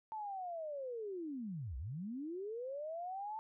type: linear two-way sweep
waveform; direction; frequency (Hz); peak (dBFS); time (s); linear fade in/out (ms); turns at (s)
sine; down then up; 889 to 56.9 to 889; -40; 0.12-3.39; 0; 1.77
effects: none